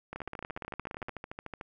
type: two click trains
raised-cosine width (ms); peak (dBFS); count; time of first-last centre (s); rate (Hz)
0.5; -24 / -23; 21 / 17; 0.13-1.611 / 0.16-1.085; 13.5 / 17.3
effects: none